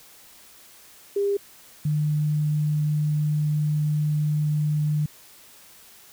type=tone pair in turn; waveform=sine; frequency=401.8 / 150.5 Hz; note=G4 / D3; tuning=+43 / +43 cents; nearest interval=octave + perfect fourth; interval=1700 cents; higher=first; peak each=-20 dBFS; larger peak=neither; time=1.16-1.37 / 1.85-5.06 s; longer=second; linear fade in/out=5 ms; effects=white hiss -50 dBFS RMS until 6.12 s